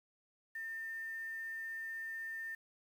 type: tone with quantisation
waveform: sine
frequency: 1804 Hz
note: A6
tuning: 43 cents sharp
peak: -40 dBFS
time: 0.55-2.55 s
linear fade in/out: 5 ms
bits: 10
effects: none